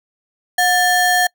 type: ring-modulated tone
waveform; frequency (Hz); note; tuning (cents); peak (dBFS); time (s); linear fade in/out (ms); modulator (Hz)
square; 1244.5; D#6; 0; -10; 0.58-1.27; 5; 522
effects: noise-tail reverb RT60 0.1 s tail -26 dB re dry